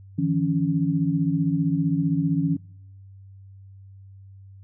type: tone cluster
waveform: sine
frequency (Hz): 154.4 / 169.8 / 278.1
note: D#3 / F3 / C#4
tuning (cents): -13 / -48 / +6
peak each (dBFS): -24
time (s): 0.18-2.57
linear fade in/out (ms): 10
effects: noise-tail reverb RT60 0.8 s tail -26 dB re dry + added 97 Hz sine -43 dBFS peak until 4.63 s